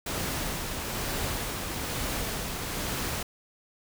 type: noise with tremolo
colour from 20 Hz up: pink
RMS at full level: -31 dBFS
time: 0.06-3.23 s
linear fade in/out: 5 ms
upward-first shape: sine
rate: 1.1 Hz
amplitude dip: 30%
effects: none